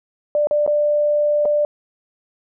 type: tone with dropouts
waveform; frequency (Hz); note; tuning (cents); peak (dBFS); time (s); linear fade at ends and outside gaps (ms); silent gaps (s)
sine; 592; D5; +14; -14; 0.35-1.65; 1; 0.471-0.51 / 0.664-0.676 / 1.453-1.456
effects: none